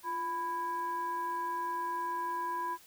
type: tone with frequency modulation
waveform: sine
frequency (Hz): 994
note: B5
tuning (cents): +11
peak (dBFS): -32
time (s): 0.03-2.78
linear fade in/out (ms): 50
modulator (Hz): 646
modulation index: 0.49
effects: white hiss -58 dBFS RMS until 2.86 s